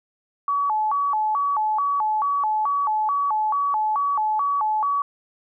sine tone with vibrato, 987.8 Hz, B5, in tune, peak -19 dBFS, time 0.48-5.02 s, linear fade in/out 2 ms, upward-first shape square, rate 2.3 Hz, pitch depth 240 cents each way, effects none

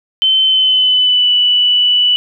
sine tone with pitch glide, 3075 to 2965 Hz, G7 to F#7, -34 to +3 cents, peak -8 dBFS, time 0.22-2.16 s, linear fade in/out 0 ms, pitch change -63 cents, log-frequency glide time 0.44-1.32 s, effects none

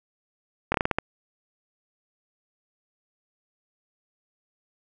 slowing click train, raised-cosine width 0.5 ms, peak -7 dBFS, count 7, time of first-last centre 0.72-0.986 s, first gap 23 ms, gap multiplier 1.26, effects none

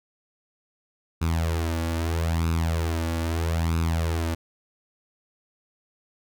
sawtooth tone with flanger, 82.41 Hz, E2, in tune, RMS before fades -25 dBFS, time 1.21-4.35 s, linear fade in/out 10 ms, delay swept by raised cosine 0.78 to 3.58 ms, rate 0.78 Hz, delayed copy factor +0.7, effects none

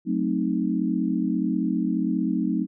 sine chord, F# diminished seventh, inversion none, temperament equal, 185 / 220 / 261.6 / 311.1 Hz, F#3 / A3 / C4 / Eb4, 0 / 0 / 0 / 0 cents, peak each -27 dBFS, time 0.05-2.67 s, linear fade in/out 50 ms, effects none

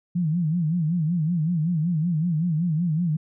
sine tone with vibrato, 164.81 Hz, E3, in tune, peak -20 dBFS, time 0.15-3.17 s, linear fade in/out 10 ms, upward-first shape sine, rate 5.3 Hz, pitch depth 150 cents each way, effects none

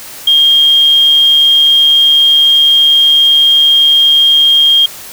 sine tone, 3224 Hz, G7, 48 cents sharp, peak -4 dBFS, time 0.27-4.86 s, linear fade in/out 5 ms, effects white hiss -29 dBFS RMS until 5.12 s

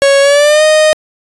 45% pulse tone with pitch glide, 554.4 to 618.7 Hz, C#5 to D#5, 0 to -10 cents, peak -5 dBFS, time 0.02-0.93 s, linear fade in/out 0 ms, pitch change +190 cents, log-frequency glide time 0.21-0.63 s, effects resampled to 24000 Hz

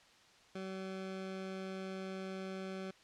20% pulse tone, 190 Hz, F#3, 46 cents sharp, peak -36 dBFS, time 0.55-2.91 s, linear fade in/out 5 ms, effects white hiss -63 dBFS RMS until 3.03 s + low-pass 5000 Hz 12 dB/octave

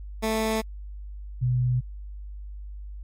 15% pulse / sine tone pair in turn, 220.3 / 124.93 Hz, A3 / B2, +2 / +20 cents, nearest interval minor seventh, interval 982 cents, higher first, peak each -17 / -20 dBFS, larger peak first, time 0.22-0.62 / 1.41-1.81 s, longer neither, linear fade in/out 20 ms, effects added 50 Hz sine -35 dBFS peak until 3.03 s + MP3 64 kbps

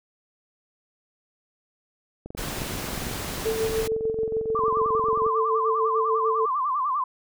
click train, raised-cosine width 2 ms, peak -23 dBFS, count 68, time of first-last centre 2.26-5.264 s, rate 22.3 Hz
pink noise, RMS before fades -32 dBFS, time 2.37-3.88 s, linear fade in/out 10 ms
sine tone with tremolo, 444.4 Hz, A4, 17 cents sharp, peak -21 dBFS, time 3.45-6.46 s, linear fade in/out 10 ms, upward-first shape sine, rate 6.8 Hz, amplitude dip 55%
sine tone with vibrato, 1100 Hz, C#6, 14 cents flat, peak -22 dBFS, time 4.55-7.04 s, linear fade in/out 5 ms, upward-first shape sine, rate 10 Hz, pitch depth 150 cents each way
effects none

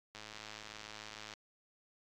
click train, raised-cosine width 0.2 ms, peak -30 dBFS, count 128, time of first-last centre 0.15-1.337 s, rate 107 Hz, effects AAC 64 kbps

